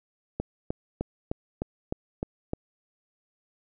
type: click train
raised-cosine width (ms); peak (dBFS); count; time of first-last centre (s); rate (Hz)
2; -15; 8; 0.4-2.534; 3.28
effects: none